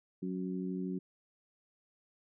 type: harmonic tone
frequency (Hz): 92.5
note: F#2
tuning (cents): 0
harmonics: 2 / 3 / 4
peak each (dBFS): -36 / -40 / -42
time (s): 0.22-0.99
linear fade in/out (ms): 10
effects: none